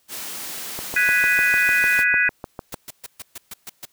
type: high-pass noise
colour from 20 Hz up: white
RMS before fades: -32 dBFS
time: 0.08-2.05 s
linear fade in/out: 50 ms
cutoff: 140 Hz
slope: 12 dB/octave
type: click train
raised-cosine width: 1 ms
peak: -16 dBFS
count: 14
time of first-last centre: 0.79-2.742 s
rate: 6.66 Hz
type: chord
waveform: sine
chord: G# minor seventh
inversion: third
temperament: equal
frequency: 1480 / 1661.2 / 1975.5 / 2489 Hz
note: F#6 / G#6 / B6 / D#7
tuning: 0 / 0 / 0 / 0 cents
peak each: -21 dBFS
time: 0.96-2.29 s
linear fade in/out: 5 ms
type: noise bursts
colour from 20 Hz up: white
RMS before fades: -34 dBFS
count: 8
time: 2.72-3.854 s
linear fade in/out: 5 ms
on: 28 ms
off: 130 ms
effects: white hiss -63 dBFS RMS until 3.92 s